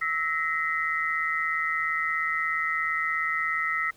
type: tone cluster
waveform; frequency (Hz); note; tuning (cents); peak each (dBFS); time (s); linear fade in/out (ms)
sine; 1308 / 1882 / 2039; E6 / A#6 / C7; -14 / +16 / -45; -29; 0.01-3.91; 10
effects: pink hiss -58 dBFS RMS until 3.96 s